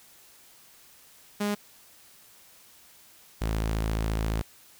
sawtooth tone pair in turn, 206 / 54.43 Hz, G#3 / A1, -14 / -18 cents, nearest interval octave + major seventh, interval 2304 cents, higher first, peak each -22 dBFS, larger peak neither, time 1.4-1.55 / 3.41-4.42 s, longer second, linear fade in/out 10 ms, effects white hiss -55 dBFS RMS until 4.79 s

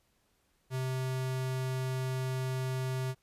square tone, 130 Hz, C3, 11 cents flat, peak -32 dBFS, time 0.7-3.15 s, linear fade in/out 50 ms, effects pink hiss -73 dBFS RMS until 3.22 s + resampled to 32000 Hz

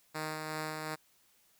5% pulse tone with tremolo, 155.56 Hz, D#3, in tune, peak -24 dBFS, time 0.14-0.96 s, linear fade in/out 20 ms, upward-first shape sine, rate 2.7 Hz, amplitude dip 30%, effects white hiss -68 dBFS RMS until 1.59 s

